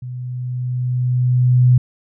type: tone with level ramp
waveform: sine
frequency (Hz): 125.1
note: B2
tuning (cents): +23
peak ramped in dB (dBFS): -26 to -7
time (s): 0.02-1.78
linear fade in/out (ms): 5
effects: none